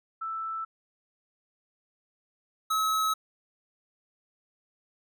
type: tone pair in turn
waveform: sine / square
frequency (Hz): 1322 / 1286.6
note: E6 / E6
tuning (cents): +5 / -42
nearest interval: unison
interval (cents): 47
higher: first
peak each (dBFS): -31 / -25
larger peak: second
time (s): 0.21-0.65 / 2.7-3.14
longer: neither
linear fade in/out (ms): 10
effects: none